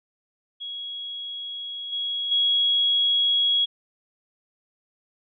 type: tone with level steps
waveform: sine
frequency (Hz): 3322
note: G#7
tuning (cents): 0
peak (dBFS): -31 / -25 / -18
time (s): 0.6-3.66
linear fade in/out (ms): 20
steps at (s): 1.92 / 2.31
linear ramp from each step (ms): 10
effects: none